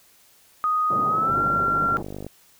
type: tone with pitch glide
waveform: sine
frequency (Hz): 1244.5 to 1372.9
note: D#6 to F6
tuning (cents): 0 to -30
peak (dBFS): -19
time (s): 0.64-1.97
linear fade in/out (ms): 0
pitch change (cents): +170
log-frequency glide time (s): 1.08-1.38
type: band-pass noise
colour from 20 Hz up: pink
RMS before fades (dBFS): -32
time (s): 0.9-2.02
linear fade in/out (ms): 5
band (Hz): 130 to 840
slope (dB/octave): 24
type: click train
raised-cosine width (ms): 2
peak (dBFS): -21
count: 49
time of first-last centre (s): 1.3-2.266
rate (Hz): 49.7
effects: white hiss -56 dBFS RMS until 2.59 s